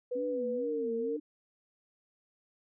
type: tone with pitch glide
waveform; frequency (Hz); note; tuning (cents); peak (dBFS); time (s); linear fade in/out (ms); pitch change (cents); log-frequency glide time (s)
sine; 493.9 to 458.2; B4 to A#4; 0 to -30; -31; 0.11-1.17; 10; -130; 0.57-0.74
type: tone with vibrato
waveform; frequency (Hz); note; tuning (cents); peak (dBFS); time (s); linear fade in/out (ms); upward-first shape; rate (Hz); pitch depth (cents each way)
sine; 261.6; C4; 0; -37; 0.15-1.2; 10; sine; 2.2; 230
effects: none